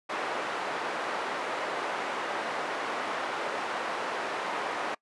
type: band-pass noise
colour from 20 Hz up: white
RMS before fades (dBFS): -33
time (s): 0.09-4.95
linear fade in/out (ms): 10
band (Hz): 400 to 1300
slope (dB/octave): 12
effects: noise-tail reverb RT60 0.1 s tail -24 dB re dry + resampled to 24000 Hz